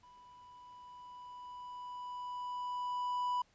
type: tone with level ramp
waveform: triangle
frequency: 987.8 Hz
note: B5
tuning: in tune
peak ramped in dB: -55 to -29 dBFS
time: 0.03-3.42 s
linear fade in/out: 5 ms
effects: pink hiss -70 dBFS RMS until 3.54 s + resampled to 16000 Hz